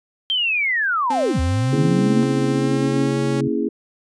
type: linear two-way sweep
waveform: sine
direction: down then up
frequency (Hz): 3190 to 73.3 to 235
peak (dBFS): -17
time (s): 0.3-2.23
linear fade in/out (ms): 0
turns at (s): 1.4
type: tone with pitch glide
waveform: sawtooth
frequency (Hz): 261.6 to 276.5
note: C4 to C#4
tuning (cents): 0 to -4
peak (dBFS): -20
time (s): 1.1-3.41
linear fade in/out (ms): 5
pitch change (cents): +96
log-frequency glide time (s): 2.48-3.19
type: chord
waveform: sine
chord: A# half-diminished seventh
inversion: none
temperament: equal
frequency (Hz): 233.1 / 277.2 / 329.6 / 415.3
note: A#3 / C#4 / E4 / G#4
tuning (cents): 0 / 0 / 0 / 0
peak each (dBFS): -24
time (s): 1.72-3.69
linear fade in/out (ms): 10
type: tone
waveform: sine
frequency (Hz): 136.7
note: C#3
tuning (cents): -24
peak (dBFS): -22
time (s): 1.75-3.48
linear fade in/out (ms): 5
effects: resampled to 22050 Hz